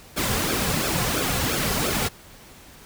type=noise with flanger; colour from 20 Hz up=pink; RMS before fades=-24 dBFS; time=0.16-2.09 s; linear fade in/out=20 ms; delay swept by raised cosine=1 to 3.3 ms; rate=2.9 Hz; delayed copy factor=-0.65; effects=pink hiss -47 dBFS RMS until 2.85 s